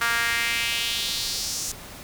sawtooth tone with high-pass filter sweep, 233.1 Hz, A#3, in tune, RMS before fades -26 dBFS, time 0.01-1.72 s, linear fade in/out 5 ms, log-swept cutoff 1400 to 6600 Hz, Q 2.5, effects pink hiss -41 dBFS RMS until 2.03 s

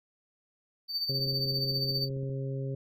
triangle tone with tremolo, 4583 Hz, D8, 43 cents flat, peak -26 dBFS, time 0.88-2.09 s, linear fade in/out 50 ms, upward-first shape sine, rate 15 Hz, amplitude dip 60%
harmonic tone, 135 Hz, C#3, 45 cents flat, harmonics 1 / 2 / 3 / 4, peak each -32 / -43 / -40 / -43 dBFS, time 1.09-2.75 s, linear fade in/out 5 ms
click train, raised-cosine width 3 ms, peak -34 dBFS, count 18, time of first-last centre 1.2-2.297 s, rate 15.5 Hz
effects none

